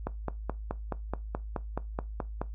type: click train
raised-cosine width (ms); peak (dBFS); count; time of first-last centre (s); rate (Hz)
1; -17; 12; 0.07-2.415; 4.69
effects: noise-tail reverb RT60 0.2 s tail -18 dB re dry + added 53 Hz sine -36 dBFS peak until 2.54 s